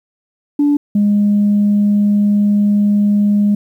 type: tone pair in turn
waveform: sine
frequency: 289.9 / 205.6 Hz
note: D4 / G#3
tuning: -22 / -17 cents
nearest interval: tritone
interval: 595 cents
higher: first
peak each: -8 dBFS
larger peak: neither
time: 0.59-0.77 / 0.95-3.55 s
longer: second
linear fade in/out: 5 ms
effects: tanh soft clip ceiling -6 dBFS + 8-bit